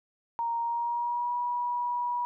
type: tone with pitch glide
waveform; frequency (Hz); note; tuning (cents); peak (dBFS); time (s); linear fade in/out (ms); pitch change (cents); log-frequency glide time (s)
sine; 932.3 to 969.1; A#5 to B5; 0 to -33; -27; 0.39-2.25; 0; +67; 0.59-1.34
effects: none